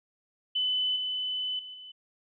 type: tone with level steps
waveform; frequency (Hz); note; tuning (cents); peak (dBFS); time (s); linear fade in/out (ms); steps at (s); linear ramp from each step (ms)
sine; 3012; F#7; +30; -25 / -29 / -40 / -43; 0.55-1.92; 10; 0.96 / 1.59 / 1.74; 2
effects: none